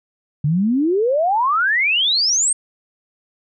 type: exponential sweep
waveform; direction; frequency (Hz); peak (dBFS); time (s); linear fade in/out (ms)
sine; up; 140 to 8720; -14; 0.44-2.53; 5
effects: none